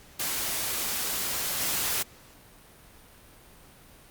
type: noise with level steps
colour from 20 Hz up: white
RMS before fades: -30 / -28 dBFS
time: 0.19-2.03 s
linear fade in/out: 10 ms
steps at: 1.6 s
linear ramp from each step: 10 ms
effects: pink hiss -53 dBFS RMS until 4.1 s + Opus 48 kbps